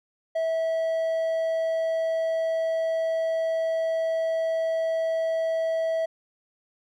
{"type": "tone", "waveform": "triangle", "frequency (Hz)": 651, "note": "E5", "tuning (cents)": -22, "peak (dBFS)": -21, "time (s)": [0.35, 6.06], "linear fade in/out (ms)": 10, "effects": []}